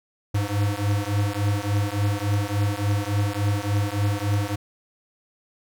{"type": "beating tone pair", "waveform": "square", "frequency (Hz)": [100.5, 104], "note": ["G2", "G#2"], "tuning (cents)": [44, 3], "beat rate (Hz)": 3.5, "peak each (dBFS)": -25, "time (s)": [0.34, 4.56], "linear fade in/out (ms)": 10, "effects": []}